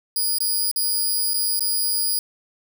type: tone with dropouts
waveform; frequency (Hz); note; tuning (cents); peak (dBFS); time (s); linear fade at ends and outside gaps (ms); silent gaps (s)
10% pulse; 4899; D#8; -28; -13; 0.16-2.19; 2; 0.385-0.404 / 0.714-0.76 / 1.336-1.341 / 1.594-1.606
effects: none

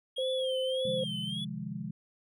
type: tone with vibrato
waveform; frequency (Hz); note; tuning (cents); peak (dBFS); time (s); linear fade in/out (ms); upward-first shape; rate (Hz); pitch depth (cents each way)
triangle; 3234; G#7; -47; -34; 0.16-1.45; 10; sine; 1.7; 110
type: tone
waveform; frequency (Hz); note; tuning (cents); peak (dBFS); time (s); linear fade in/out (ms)
sine; 520; C5; -11; -29; 0.18-1.04; 5
type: chord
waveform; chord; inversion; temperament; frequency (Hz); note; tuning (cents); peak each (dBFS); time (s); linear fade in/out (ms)
sine; F minor seventh; second; equal with one note detuned; 130.81 / 151.57 / 174.61 / 207.7; C3 / Eb3 / F3 / Ab3; 0 / -45 / 0 / 0; -42 / -42 / -40 / -39; 0.85-1.91; 5
effects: none

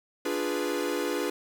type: chord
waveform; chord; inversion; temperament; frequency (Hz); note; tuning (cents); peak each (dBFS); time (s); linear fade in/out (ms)
45% pulse; D diminished seventh; none; equal; 293.7 / 349.2 / 415.3 / 493.9; D4 / F4 / Ab4 / Cb5; 0 / 0 / 0 / 0; -33; 0.25-1.3; 5
effects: 9-bit

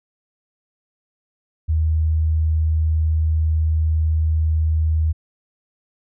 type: tone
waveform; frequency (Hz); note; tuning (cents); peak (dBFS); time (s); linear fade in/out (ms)
sine; 79; D#2; +27; -15; 1.68-5.13; 20
effects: none

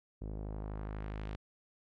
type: tone with low-pass filter sweep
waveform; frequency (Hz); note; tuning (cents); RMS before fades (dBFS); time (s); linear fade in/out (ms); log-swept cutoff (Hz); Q
sawtooth; 52.2; G#1; +10; -41; 0.21-1.36; 10; 420 to 3700; 1
effects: none

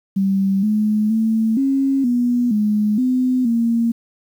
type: tone with pitch steps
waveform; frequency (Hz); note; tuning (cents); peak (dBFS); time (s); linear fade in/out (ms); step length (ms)
sine; 194.4 / 212.8 / 222.3 / 271.5 / 243.2 / 210.5 / 254.2 / 231.8; G3 / G#3 / A3 / C#4 / B3 / G#3 / C4 / A#3; -14 / +42 / +18 / -36 / -26 / +24 / -50 / -10; -14; 0.16-3.92; 10; 470
effects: 8-bit

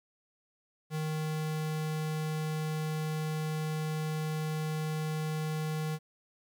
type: tone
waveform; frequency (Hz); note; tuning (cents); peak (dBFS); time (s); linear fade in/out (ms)
square; 155.56; D#3; 0; -32; 0.9-5.99; 50
effects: 11-bit

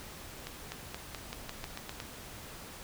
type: accelerating click train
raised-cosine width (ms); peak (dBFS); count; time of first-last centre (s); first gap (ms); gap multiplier
0.2; -21; 10; 0.47-2.001; 250; 0.9
effects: pink hiss -47 dBFS RMS until 2.83 s

